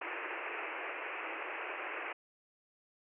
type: band-pass noise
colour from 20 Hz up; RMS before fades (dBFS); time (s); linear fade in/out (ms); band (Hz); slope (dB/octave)
white; -41; 0.01-2.13; 5; 310 to 2700; 96
effects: none